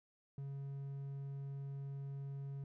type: tone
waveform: triangle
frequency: 138.59 Hz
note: C#3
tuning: in tune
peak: -40 dBFS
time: 0.38-2.64 s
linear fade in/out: 2 ms
effects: none